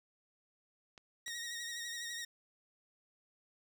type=clicks; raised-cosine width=0.2 ms; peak=-35 dBFS; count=2; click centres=0.978 / 1.28 s
type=tone with vibrato; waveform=15% pulse; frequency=1879 Hz; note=A#6; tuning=13 cents sharp; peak=-34 dBFS; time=1.26-2.25 s; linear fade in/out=5 ms; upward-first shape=sine; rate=12 Hz; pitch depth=37 cents each way
effects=none